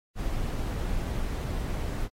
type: noise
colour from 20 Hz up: brown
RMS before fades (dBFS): -30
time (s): 0.15-2.09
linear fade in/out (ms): 50
effects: AAC 48 kbps